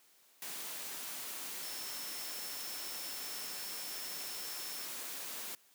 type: tone in noise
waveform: sine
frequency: 5350 Hz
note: E8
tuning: 25 cents sharp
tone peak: -47 dBFS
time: 1.63-4.85 s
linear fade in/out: 2 ms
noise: white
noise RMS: -43 dBFS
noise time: 0.42-5.55 s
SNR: -7 dB
effects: white hiss -66 dBFS RMS until 5.74 s + high-pass 200 Hz 12 dB/octave